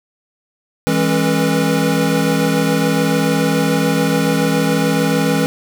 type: tone cluster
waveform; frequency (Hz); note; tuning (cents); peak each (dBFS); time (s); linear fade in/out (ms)
square; 164.3 / 204.8 / 271.3 / 431.5 / 485.9; E3 / G#3 / C#4 / A4 / B4; -5 / -24 / -37 / -34 / -28; -19 / -21 / -19 / -27 / -21; 0.87-5.46; 0
effects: none